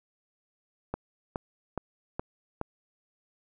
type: click train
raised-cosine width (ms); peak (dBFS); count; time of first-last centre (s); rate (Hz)
1; -17; 5; 0.94-2.614; 2.39
effects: none